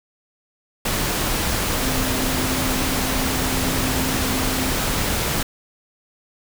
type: tone in noise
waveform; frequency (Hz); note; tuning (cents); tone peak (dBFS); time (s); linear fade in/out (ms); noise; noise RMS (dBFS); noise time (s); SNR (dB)
sine; 259.2; C4; -16; -26; 1.82-4.71; 5; pink; -22; 0.85-5.43; -7
effects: none